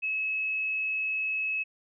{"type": "tone", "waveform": "sine", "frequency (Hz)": 2580, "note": "E7", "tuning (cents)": -38, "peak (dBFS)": -27, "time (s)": [0.02, 1.64], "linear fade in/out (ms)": 20, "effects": []}